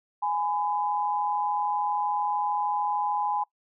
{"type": "tone pair together", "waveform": "sine", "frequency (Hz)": [831.8, 1005], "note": ["G#5", "B5"], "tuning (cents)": [2, 30], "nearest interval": "minor third", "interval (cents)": 328, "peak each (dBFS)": [-26, -29], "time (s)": [0.22, 3.44], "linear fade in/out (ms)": 10, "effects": ["noise-tail reverb RT60 0.1 s tail -21 dB re dry"]}